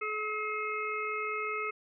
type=harmonic tone; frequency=427.4 Hz; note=G#4; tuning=50 cents sharp; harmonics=1 / 3 / 5 / 6; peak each=-38 / -35 / -37 / -40 dBFS; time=0.01-1.71 s; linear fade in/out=10 ms; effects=none